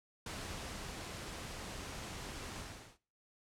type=noise with ADSR envelope; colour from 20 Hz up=pink; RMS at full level=-43 dBFS; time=0.26-2.98 s; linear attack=4 ms; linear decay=580 ms; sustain=-2 dB; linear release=400 ms; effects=noise-tail reverb RT60 0.4 s tail -20 dB re dry + low-pass 9000 Hz 12 dB/octave